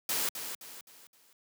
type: noise with echo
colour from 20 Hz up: white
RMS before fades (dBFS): -31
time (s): 0.09-0.29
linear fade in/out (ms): 2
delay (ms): 260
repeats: 4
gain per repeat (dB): -8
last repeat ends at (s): 1.33
effects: high-pass 150 Hz 12 dB/octave